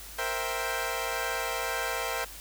15% pulse chord, C dominant seventh, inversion third, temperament equal, 466.2 / 523.3 / 659.3 / 784 Hz, Bb4 / C5 / E5 / G5, 0 / 0 / 0 / 0 cents, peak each -29 dBFS, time 0.18-2.25 s, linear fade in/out 10 ms, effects added 50 Hz sine -48 dBFS peak until 2.4 s + white hiss -45 dBFS RMS until 2.4 s

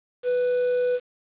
triangle tone, 495 Hz, B4, 4 cents sharp, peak -18 dBFS, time 0.23-1 s, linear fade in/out 50 ms, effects resampled to 8000 Hz + 8-bit

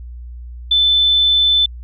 sine tone, 3520 Hz, A7, in tune, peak -10 dBFS, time 0.71-1.66 s, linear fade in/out 5 ms, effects added 60 Hz sine -29 dBFS peak until 1.83 s

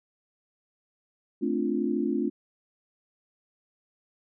sine chord, D minor seventh, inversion second, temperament equal, 220 / 261.6 / 293.7 / 349.2 Hz, A3 / C4 / D4 / F4, 0 / 0 / 0 / 0 cents, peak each -30 dBFS, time 1.41-2.3 s, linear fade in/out 20 ms, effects none

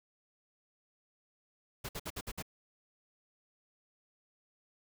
pink noise bursts, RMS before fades -40 dBFS, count 6, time 1.84-2.425 s, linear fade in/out 10 ms, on 50 ms, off 57 ms, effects none

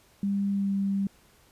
sine tone with pitch glide, 199.3 to 197.01 Hz, G3 to G3, +29 to +9 cents, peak -24 dBFS, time 0.23-1.07 s, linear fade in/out 2 ms, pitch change -20 cents, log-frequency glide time 0.5-0.73 s, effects pink hiss -60 dBFS RMS until 1.51 s + resampled to 32000 Hz

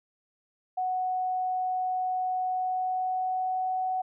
sine tone with pitch glide, 740 to 746 Hz, F#5 to F#5, 0 to +14 cents, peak -26 dBFS, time 0.77-4.02 s, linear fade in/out 10 ms, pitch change +14 cents, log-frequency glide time 2.49-3.79 s, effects none

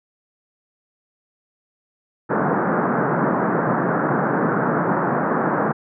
pink band-pass noise, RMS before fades -20 dBFS, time 2.29-5.73 s, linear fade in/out 20 ms, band 140 to 1600 Hz, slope 48 dB/octave, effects none

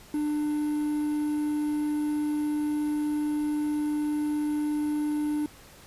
triangle tone with quantisation, 298.6 Hz, D4, 29 cents sharp, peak -23 dBFS, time 0.14-5.46 s, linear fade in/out 2 ms, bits 8, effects pink hiss -51 dBFS RMS until 5.86 s + resampled to 32000 Hz

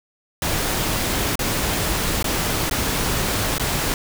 pink noise with dropouts, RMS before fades -22 dBFS, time 0.42-3.94 s, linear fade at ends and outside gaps 1 ms, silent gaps 1.355-1.392 / 2.227-2.243 / 2.697-2.711 / 3.581-3.597 s, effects none

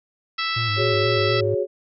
harmonic tone, 659.3 Hz, E5, in tune, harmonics 2 / 3 / 4 / 5 / 6 / 7 / 8, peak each -27 / -29 / -30 / -31 / -32 / -32 / -33 dBFS, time 0.38-1.41 s, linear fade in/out 10 ms
triangle tone with vibrato, 110 Hz, A2, in tune, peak -22 dBFS, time 0.56-1.55 s, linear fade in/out 10 ms, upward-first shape square, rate 4.1 Hz, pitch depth 77 cents each way
sine chord, F# suspended second, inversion none, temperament just, 370 / 416.2 / 555 Hz, F#4 / G#4 / C#5, 0 / +4 / +2 cents, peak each -24 dBFS, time 0.76-1.67 s, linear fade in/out 50 ms
effects none

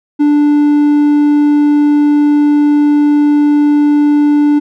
triangle tone, 293.7 Hz, D4, in tune, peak -4 dBFS, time 0.19-4.6 s, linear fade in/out 20 ms, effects none

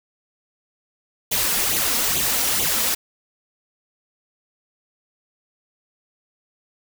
white noise with flanger, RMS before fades -21 dBFS, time 1.31-2.95 s, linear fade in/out 10 ms, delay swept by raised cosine 0.28 to 4.28 ms, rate 2.3 Hz, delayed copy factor +0.65, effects none

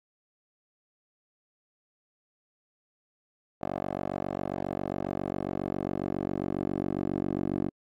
10% pulse tone with band-pass filter sweep, 47.36 Hz, F#1, 41 cents sharp, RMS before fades -32 dBFS, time 3.61-7.7 s, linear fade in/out 20 ms, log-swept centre 590 to 340 Hz, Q 1.9, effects AAC 64 kbps

